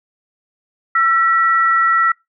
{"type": "tone pair together", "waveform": "sine", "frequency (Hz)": [1340.8, 1928], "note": ["E6", "B6"], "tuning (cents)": [29, -42], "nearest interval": "tritone", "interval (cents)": 629, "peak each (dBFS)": [-12, -17], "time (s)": [0.95, 2.12], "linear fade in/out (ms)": 5, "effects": ["noise-tail reverb RT60 0.2 s tail -26 dB re dry"]}